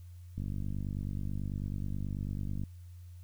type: click train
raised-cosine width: 5 ms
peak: -25 dBFS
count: 112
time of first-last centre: 0.38-2.636 s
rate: 49.2 Hz
effects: added 88 Hz sine -46 dBFS peak until 3.23 s + white hiss -69 dBFS RMS until 3.23 s